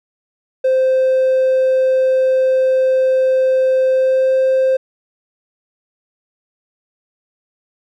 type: tone with pitch glide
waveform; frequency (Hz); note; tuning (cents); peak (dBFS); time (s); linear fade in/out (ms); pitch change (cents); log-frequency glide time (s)
triangle; 521 to 524.6; C5 to C5; -7 to +4; -8; 0.64-4.77; 10; +11; 3.9-4.35
effects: tanh soft clip ceiling -6 dBFS